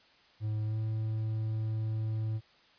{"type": "tone with pitch glide", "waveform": "triangle", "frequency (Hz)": [107.6, 109.73], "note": ["A2", "A2"], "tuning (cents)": [-38, -4], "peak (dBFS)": -28, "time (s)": [0.4, 2.41], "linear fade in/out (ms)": 50, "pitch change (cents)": 34, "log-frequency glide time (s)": [0.65, 0.77], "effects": ["white hiss -62 dBFS RMS until 2.78 s", "resampled to 11025 Hz"]}